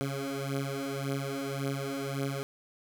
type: beating tone pair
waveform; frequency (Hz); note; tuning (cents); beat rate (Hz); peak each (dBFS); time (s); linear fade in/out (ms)
15% pulse; 136.8 / 138.6; C#3 / C#3; -23 / 0; 1.8; -29 / -28; 0.01-2.43; 0
effects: 10-bit